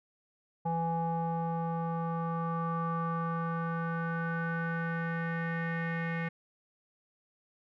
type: tone with low-pass filter sweep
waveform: square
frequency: 166.3 Hz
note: E3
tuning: 16 cents sharp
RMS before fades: -33 dBFS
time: 0.65-6.29 s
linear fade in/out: 10 ms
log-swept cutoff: 820 to 2000 Hz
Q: 5.9
effects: none